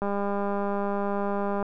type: click train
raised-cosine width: 1 ms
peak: -16 dBFS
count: 324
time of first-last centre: 0.02-1.627 s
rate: 201 Hz
effects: none